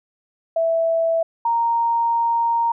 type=tone pair in turn; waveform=sine; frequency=659 / 930 Hz; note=E5 / A#5; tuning=-1 / -4 cents; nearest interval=tritone; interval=597 cents; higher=second; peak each=-16 / -16 dBFS; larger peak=neither; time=0.56-1.23 / 1.45-2.72 s; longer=second; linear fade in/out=5 ms; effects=none